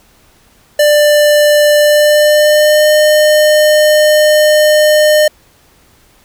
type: tone with pitch glide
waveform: square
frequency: 593 to 607.6 Hz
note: D5 to D#5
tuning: +17 to -41 cents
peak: -6 dBFS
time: 0.79-5.28 s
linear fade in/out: 5 ms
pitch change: +42 cents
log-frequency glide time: 1.78-2.9 s
effects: pink hiss -48 dBFS RMS until 6.24 s